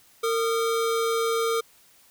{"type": "tone pair together", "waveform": "square", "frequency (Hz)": [456.8, 1223], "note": ["A#4", "D#6"], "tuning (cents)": [-35, -30], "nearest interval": "octave + perfect fourth", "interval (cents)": 1705, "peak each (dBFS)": [-24, -30], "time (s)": [0.23, 1.61], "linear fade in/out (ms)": 10, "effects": ["white hiss -57 dBFS RMS until 2.1 s"]}